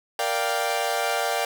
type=chord; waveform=sawtooth; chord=G minor seventh; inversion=first; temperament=equal; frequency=466.2 / 587.3 / 698.5 / 784 Hz; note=Bb4 / D5 / F5 / G5; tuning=0 / 0 / 0 / 0 cents; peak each=-27 / -25 / -24 / -24 dBFS; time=0.19-1.45 s; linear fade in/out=2 ms; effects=none